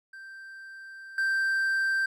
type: tone with level steps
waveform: triangle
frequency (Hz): 1568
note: G6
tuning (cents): 0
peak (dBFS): -40 / -22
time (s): 0.13-2.06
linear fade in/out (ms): 5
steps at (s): 1.18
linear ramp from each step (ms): 2
effects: none